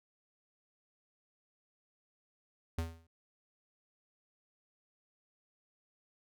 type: tone with exponential decay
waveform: square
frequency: 82.4 Hz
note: E2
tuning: in tune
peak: -31 dBFS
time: 2.78-3.07 s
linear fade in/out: 5 ms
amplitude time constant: 63 ms
effects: none